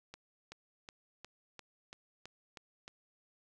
accelerating click train, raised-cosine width 0.2 ms, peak -30 dBFS, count 9, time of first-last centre 0.14-2.879 s, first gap 380 ms, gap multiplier 0.97, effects none

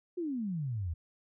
sine exponential sweep, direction down, 370 to 77.2 Hz, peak -32 dBFS, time 0.17-0.94 s, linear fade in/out 10 ms, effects none

